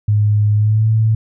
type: tone with pitch glide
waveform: sine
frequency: 104.9 to 110.5 Hz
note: G#2 to A2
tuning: +18 to +8 cents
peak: -10 dBFS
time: 0.08-1.15 s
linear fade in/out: 5 ms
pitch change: +90 cents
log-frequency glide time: 0.55-0.88 s
effects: none